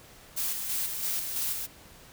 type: noise with tremolo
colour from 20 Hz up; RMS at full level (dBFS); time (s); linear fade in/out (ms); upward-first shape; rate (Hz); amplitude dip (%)
blue; -30; 0.36-1.67; 20; square; 3; 40
effects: pink hiss -52 dBFS RMS until 2.12 s